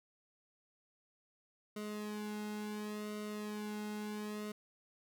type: tone with flanger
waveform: sawtooth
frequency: 210.5 Hz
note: G#3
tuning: 24 cents sharp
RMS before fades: -42 dBFS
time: 1.76-4.52 s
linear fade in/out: 5 ms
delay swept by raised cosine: 1.2 to 1.71 ms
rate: 0.71 Hz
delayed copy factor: -0.85
effects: none